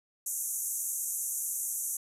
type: band-pass noise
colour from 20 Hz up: white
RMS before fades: -34 dBFS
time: 0.26-1.97 s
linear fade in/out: 5 ms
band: 6100 to 13000 Hz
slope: 96 dB/octave
effects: none

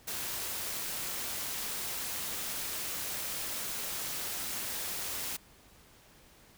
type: noise with amplitude modulation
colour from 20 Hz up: white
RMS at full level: -35 dBFS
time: 0.07-5.37 s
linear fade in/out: 10 ms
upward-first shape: sine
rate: 212 Hz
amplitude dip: 40%
effects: pink hiss -59 dBFS RMS until 6.57 s

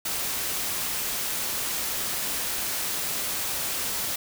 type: noise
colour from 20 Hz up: white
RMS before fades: -29 dBFS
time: 0.05-4.16 s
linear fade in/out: 5 ms
effects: none

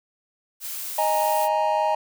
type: noise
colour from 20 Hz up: blue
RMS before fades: -32 dBFS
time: 0.6-1.49 s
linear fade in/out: 50 ms
type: chord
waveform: triangle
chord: D# suspended fourth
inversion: none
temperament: just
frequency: 622.3 / 829.7 / 933.4 Hz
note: D#5 / G#5 / A#5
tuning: 0 / -2 / +2 cents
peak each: -22 dBFS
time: 0.98-1.95 s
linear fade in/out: 5 ms
effects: none

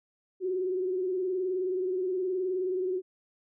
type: tone with vibrato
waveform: sine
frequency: 370 Hz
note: F#4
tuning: in tune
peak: -27 dBFS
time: 0.4-3.02 s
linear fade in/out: 50 ms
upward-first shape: sine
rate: 19 Hz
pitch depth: 56 cents each way
effects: none

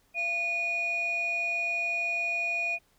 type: tone pair together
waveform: sine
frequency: 683.1 / 2457 Hz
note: F5 / D#7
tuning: -38 / -22 cents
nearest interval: octave + minor seventh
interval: 2216 cents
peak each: -35 / -26 dBFS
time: 0.14-2.79 s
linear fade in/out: 50 ms
effects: tanh soft clip ceiling -23 dBFS + pink hiss -67 dBFS RMS until 2.98 s

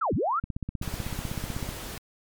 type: linear two-way sweep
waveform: sine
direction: down then up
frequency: 1433 to 58.27 to 1433 Hz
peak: -23 dBFS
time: 0.01-0.4 s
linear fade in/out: 10 ms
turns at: 0.14 s
type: click train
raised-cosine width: 5 ms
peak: -19 dBFS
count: 21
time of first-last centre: 0.44-1.69 s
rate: 16 Hz
type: noise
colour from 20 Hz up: pink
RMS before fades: -38 dBFS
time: 0.82-1.98 s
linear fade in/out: 2 ms
effects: MP3 96 kbps

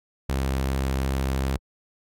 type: tone with vibrato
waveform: sawtooth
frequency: 66.7 Hz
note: C2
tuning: 34 cents sharp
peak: -19 dBFS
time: 0.29-1.57 s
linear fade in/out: 5 ms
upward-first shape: triangle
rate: 2.7 Hz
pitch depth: 8 cents each way
effects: AAC 64 kbps

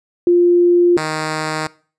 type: tone pair in turn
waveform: sine / 5% pulse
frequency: 350 / 155.91 Hz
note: F4 / D#3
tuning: +4 / +4 cents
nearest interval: octave + major second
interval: 1400 cents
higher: first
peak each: -8 dBFS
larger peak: neither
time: 0.27-0.97 / 0.97-1.67 s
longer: neither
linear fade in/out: 2 ms
effects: noise-tail reverb RT60 0.4 s tail -21 dB re dry + resampled to 22050 Hz

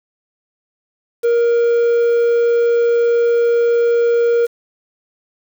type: tone with quantisation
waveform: triangle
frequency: 470.8 Hz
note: A#4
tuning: 17 cents sharp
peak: -9 dBFS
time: 1.23-4.47 s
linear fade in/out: 20 ms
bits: 6
effects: none

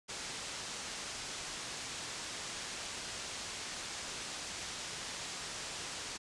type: low-pass noise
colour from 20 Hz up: white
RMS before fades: -43 dBFS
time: 0.08-6.18 s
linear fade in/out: 20 ms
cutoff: 7600 Hz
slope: 24 dB/octave
effects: resampled to 24000 Hz

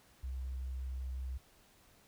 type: tone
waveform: sine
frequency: 64.7 Hz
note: C2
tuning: 19 cents flat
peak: -37 dBFS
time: 0.23-1.38 s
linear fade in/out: 10 ms
effects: pink hiss -65 dBFS RMS until 2.07 s

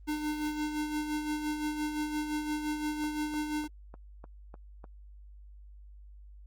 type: tone with tremolo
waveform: square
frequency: 302 Hz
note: D4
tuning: 48 cents sharp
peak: -30 dBFS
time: 0.07-3.68 s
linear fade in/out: 20 ms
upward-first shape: sine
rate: 5.8 Hz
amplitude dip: 50%
type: click train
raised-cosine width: 1 ms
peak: -33 dBFS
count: 7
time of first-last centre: 3.04-4.842 s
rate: 3.33 Hz
effects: added 50 Hz sine -48 dBFS peak until 6.46 s + Opus 24 kbps

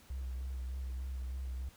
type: tone with vibrato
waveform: triangle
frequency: 64.4 Hz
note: C2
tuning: 27 cents flat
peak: -33 dBFS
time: 0.1-1.69 s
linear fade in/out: 5 ms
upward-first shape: sine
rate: 3.3 Hz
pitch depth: 34 cents each way
effects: tanh soft clip ceiling -34 dBFS + pink hiss -61 dBFS RMS until 1.76 s

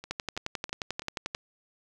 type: two click trains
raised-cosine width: 0.2 ms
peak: -24 / -14 dBFS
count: 5 / 15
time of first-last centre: 0.04-1.347 / 0.11-1.349 s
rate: 3.06 / 11.3 Hz
effects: none

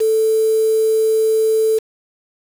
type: tone with quantisation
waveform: sine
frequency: 440 Hz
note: A4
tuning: in tune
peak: -12 dBFS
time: 0-1.79 s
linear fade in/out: 10 ms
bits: 5
effects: none

